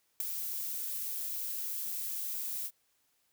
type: noise with ADSR envelope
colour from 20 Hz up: violet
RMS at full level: -30 dBFS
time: 0.2-2.71 s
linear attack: 3 ms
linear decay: 12 ms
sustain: -7 dB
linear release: 55 ms
effects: white hiss -74 dBFS RMS until 3.32 s